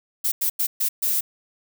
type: noise bursts at uneven times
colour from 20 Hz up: violet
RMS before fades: -22 dBFS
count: 5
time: 0.24-0.32 / 0.41-0.5 / 0.59-0.67 / 0.8-0.89 / 1.02-1.21 s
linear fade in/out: 10 ms
effects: none